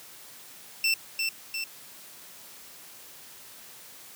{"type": "tone with echo", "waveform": "25% pulse", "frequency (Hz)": 2680, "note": "E7", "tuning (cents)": 28, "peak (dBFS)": -18, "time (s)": [0.84, 0.94], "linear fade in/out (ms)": 2, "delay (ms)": 350, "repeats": 2, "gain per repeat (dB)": -4, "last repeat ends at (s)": 1.64, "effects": ["white hiss -48 dBFS RMS until 4.15 s", "high-pass 100 Hz 12 dB/octave"]}